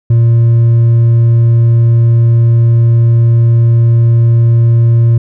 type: tone with hard clipping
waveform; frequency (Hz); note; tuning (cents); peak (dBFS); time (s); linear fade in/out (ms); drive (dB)
sine; 116.54; A#2; 0; -5; 0.1-5.18; 5; 2
effects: none